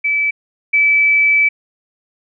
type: tone pair in turn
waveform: sine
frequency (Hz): 2306 / 2306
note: D7 / D7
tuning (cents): -32 / -32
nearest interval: unison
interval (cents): 0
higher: neither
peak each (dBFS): -13 / -9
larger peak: second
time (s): 0.04-0.31 / 0.73-1.49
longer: second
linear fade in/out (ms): 10
effects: none